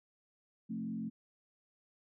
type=tone with frequency modulation; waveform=sine; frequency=220 Hz; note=A3; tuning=in tune; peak=-36 dBFS; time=0.69-1.1 s; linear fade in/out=20 ms; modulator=45 Hz; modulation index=0.96; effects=none